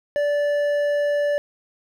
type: tone with hard clipping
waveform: triangle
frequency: 582 Hz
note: D5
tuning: 16 cents flat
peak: -20 dBFS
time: 0.16-1.38 s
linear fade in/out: 0 ms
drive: 10 dB
effects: none